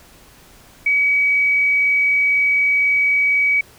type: tone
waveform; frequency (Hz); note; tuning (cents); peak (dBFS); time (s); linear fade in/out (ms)
sine; 2271; C#7; +41; -13; 0.86-3.61; 5
effects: pink hiss -47 dBFS RMS until 3.78 s